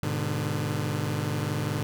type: chord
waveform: sawtooth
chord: G# diminished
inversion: none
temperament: just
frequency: 103.83 / 124.59 / 149.51 Hz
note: G#2 / B2 / D3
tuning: 0 / +16 / +31 cents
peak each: -27 / -29 / -26 dBFS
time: 0.03-1.83 s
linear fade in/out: 0 ms
effects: none